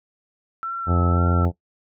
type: tone with vibrato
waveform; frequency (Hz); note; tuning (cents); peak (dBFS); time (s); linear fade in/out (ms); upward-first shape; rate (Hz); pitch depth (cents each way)
sine; 1333; E6; +19; -25; 0.63-1.45; 0; sine; 1.9; 37
type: harmonic tone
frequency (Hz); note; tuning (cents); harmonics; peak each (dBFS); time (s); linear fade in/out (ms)
87.3; F2; 0; 1 / 2 / 3 / 4 / 5 / 6 / 7 / 8 / 9 / 10; -18 / -24 / -28 / -30 / -32 / -34 / -35 / -36 / -37 / -38; 0.86-1.52; 50
effects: noise-tail reverb RT60 0.1 s tail -17 dB re dry